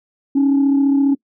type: tone pair together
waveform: sine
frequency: 276.3 / 311.1 Hz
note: C#4 / D#4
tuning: -6 / 0 cents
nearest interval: major second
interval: 206 cents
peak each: -10 / -21 dBFS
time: 0.35-1.15 s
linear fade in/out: 10 ms
effects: noise-tail reverb RT60 0.1 s tail -22 dB re dry + tanh soft clip ceiling -8 dBFS